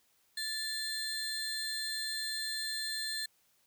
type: tone pair together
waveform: 35% pulse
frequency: 1752 / 4161 Hz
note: A6 / C8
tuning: -8 / -10 cents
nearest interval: octave + minor third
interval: 1498 cents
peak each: -37 / -35 dBFS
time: 0.37-3.26 s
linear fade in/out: 5 ms
effects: white hiss -71 dBFS RMS until 3.66 s